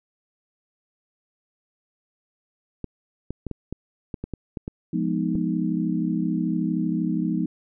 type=clicks; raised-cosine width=3 ms; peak=-17 dBFS; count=11; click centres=2.843 / 3.306 / 3.467 / 3.513 / 3.726 / 4.142 / 4.24 / 4.337 / 4.572 / 4.679 / 5.354 s
type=chord; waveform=sine; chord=F half-diminished seventh; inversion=none; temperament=equal; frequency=174.61 / 207.7 / 246.9 / 311.1 Hz; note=F3 / Ab3 / Cb4 / Eb4; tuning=0 / 0 / 0 / 0 cents; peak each=-26 / -28 / -28 / -27 dBFS; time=4.93-7.46 s; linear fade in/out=5 ms
effects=none